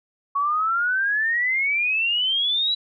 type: exponential sweep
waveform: sine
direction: up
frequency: 1108.7 to 3954 Hz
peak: -19 dBFS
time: 0.35-2.75 s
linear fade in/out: 10 ms
effects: none